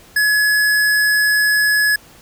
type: tone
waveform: square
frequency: 1695 Hz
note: G#6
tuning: 35 cents sharp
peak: -13 dBFS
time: 0.16-1.96 s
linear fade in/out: 5 ms
effects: pink hiss -45 dBFS RMS until 2.21 s